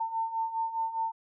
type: beating tone pair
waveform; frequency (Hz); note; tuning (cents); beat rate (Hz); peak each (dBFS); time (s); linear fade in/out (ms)
sine; 898 / 902.9; A5 / A5; +35 / +44; 4.9; -35 / -30; 0-1.12; 10
effects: none